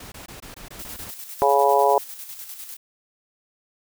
pink noise bursts, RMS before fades -40 dBFS, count 8, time 0-1.107 s, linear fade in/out 5 ms, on 120 ms, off 21 ms
blue noise with tremolo, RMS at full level -36 dBFS, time 0.79-2.77 s, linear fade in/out 5 ms, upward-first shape square, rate 10 Hz, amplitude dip 45%
harmonic tone, 140 Hz, C#3, 18 cents sharp, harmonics 3 / 4 / 5 / 6 / 7, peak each -21 / -21 / -21 / -21 / -21 dBFS, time 1.42-1.98 s, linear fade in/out 0 ms
effects none

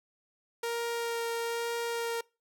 sawtooth tone with vibrato, 466.2 Hz, A#4, in tune, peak -27 dBFS, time 0.63-2.21 s, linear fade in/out 5 ms, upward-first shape sine, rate 1.1 Hz, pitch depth 9 cents each way, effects noise-tail reverb RT60 0.3 s tail -25 dB re dry

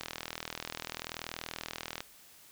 click train, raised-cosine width 0.2 ms, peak -19 dBFS, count 82, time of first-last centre 0.01-2.005 s, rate 40.6 Hz, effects white hiss -57 dBFS RMS until 2.51 s

